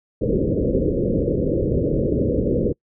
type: low-pass noise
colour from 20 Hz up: white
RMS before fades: -20 dBFS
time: 0.21-2.73 s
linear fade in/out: 10 ms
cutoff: 550 Hz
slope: 96 dB/octave
effects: noise-tail reverb RT60 0.1 s tail -26 dB re dry